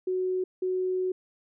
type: tone pair in turn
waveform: sine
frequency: 370 / 370 Hz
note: F#4 / F#4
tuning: 0 / 0 cents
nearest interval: unison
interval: 0 cents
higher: neither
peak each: -25 dBFS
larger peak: neither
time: 0.07-0.44 / 0.62-1.12 s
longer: second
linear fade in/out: 5 ms
effects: none